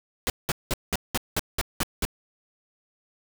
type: noise bursts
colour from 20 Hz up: pink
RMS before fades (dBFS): -25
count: 9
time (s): 0.27-2.051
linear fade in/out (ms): 0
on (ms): 29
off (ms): 190
effects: none